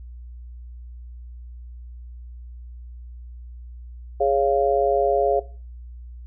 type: harmonic tone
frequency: 138.59 Hz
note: C#3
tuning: in tune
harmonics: 3 / 4 / 5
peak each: -21 / -21 / -21 dBFS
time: 4.2-5.4 s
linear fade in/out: 10 ms
effects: noise-tail reverb RT60 0.4 s tail -18 dB re dry + added 60 Hz sine -36 dBFS peak until 6.26 s